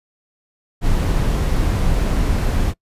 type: noise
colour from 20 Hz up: brown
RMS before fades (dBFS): -17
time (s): 0.81-2.74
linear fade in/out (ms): 50
effects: noise-tail reverb RT60 0.1 s tail -23 dB re dry + resampled to 32000 Hz